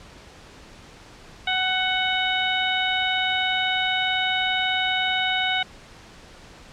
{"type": "harmonic tone with a mistuned harmonic", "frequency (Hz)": 747, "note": "F#5", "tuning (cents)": 16, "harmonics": [1, 2, 3, 4, 5], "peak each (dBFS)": [-27, -27, -27, -27, -27], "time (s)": [1.47, 5.63], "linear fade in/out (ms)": 5, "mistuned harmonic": 3, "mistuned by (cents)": -25, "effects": ["pink hiss -46 dBFS RMS until 6.72 s", "low-pass 6000 Hz 12 dB/octave"]}